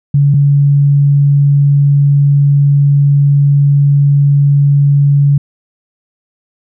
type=tone pair in turn; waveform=sine; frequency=142.1 / 142.1 Hz; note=C#3 / C#3; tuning=+43 / +43 cents; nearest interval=unison; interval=0 cents; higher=neither; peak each=-5 dBFS; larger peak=neither; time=0.14-0.34 / 0.34-5.38 s; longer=second; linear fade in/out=5 ms; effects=none